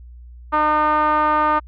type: tone with low-pass filter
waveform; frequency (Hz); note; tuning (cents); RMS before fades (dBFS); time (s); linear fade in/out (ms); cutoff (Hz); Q
5% pulse; 304.1; D#4; -40; -17; 0.52-1.6; 20; 1100; 5.1
effects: added 60 Hz sine -37 dBFS peak until 1.67 s